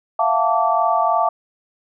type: tone cluster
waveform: sine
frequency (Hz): 671 / 714 / 886 / 1157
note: E5 / F5 / A5 / D6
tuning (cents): +31 / +38 / +12 / -26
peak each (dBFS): -20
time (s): 0.19-1.29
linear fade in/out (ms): 5
effects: none